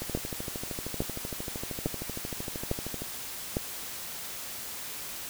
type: two click trains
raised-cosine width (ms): 2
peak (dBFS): -22 / -14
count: 40 / 5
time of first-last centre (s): 0.02-3.02 / 0.15-3.569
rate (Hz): 13 / 1.17
effects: white hiss -39 dBFS RMS until 5.29 s